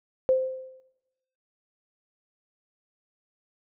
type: tone with exponential decay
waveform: sine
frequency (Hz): 520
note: C5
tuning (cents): -11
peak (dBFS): -16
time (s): 0.29-0.8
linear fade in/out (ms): 0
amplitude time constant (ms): 110
effects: noise-tail reverb RT60 1.0 s tail -17 dB re dry